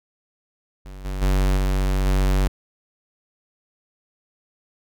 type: tone with level steps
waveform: square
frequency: 47.53 Hz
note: F#1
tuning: 47 cents sharp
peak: -36 / -26 / -17 / -19 / -17 dBFS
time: 0.85-2.48 s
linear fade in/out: 10 ms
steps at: 1.04 / 1.21 / 1.56 / 2.05 s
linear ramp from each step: 20 ms
effects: none